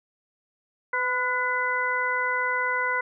harmonic tone with a mistuned harmonic, 503 Hz, B4, 32 cents sharp, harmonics 1 / 2 / 3 / 4, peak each -33 / -28 / -27 / -28 dBFS, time 0.93-3.01 s, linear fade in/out 5 ms, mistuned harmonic 3, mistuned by -48 cents, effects none

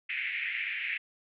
white band-pass noise, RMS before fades -34 dBFS, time 0.09-0.98 s, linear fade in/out 10 ms, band 1900 to 2500 Hz, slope 48 dB/octave, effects none

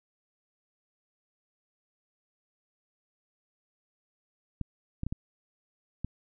clicks, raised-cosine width 5 ms, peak -20 dBFS, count 5, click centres 4.613 / 5.034 / 5.066 / 5.125 / 6.046 s, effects none

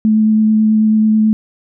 sine tone with vibrato, 216.8 Hz, A3, 25 cents flat, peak -8 dBFS, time 0.05-1.33 s, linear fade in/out 0 ms, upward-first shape sine, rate 9.2 Hz, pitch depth 10 cents each way, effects none

